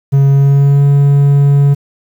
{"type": "tone with pitch glide", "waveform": "triangle", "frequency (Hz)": [138.3, 141.45], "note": ["C#3", "C#3"], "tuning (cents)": [-4, 35], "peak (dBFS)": -3, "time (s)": [0.12, 1.75], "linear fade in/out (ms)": 20, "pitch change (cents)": 39, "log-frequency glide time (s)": [0.29, 0.83], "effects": ["7-bit"]}